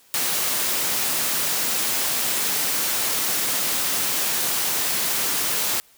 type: high-pass noise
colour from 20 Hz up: white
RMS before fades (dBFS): -23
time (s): 0.14-5.8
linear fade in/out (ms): 0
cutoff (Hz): 130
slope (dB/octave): 12
effects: white hiss -55 dBFS RMS until 5.97 s